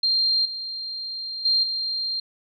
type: tone with level steps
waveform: sine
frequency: 4186 Hz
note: C8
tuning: in tune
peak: -18 / -29 / -17 / -24 dBFS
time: 0.03-2.2 s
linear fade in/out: 5 ms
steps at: 0.45 / 1.45 / 1.63 s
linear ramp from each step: 5 ms
effects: none